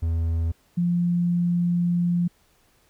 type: tone pair in turn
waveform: triangle / sine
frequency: 82.41 / 174.18 Hz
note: E2 / F3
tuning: 0 / -4 cents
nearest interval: octave + minor second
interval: 1296 cents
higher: second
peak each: -19 / -19 dBFS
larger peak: neither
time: 0.02-0.52 / 0.77-2.28 s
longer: second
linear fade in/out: 10 ms
effects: pink hiss -62 dBFS RMS until 2.89 s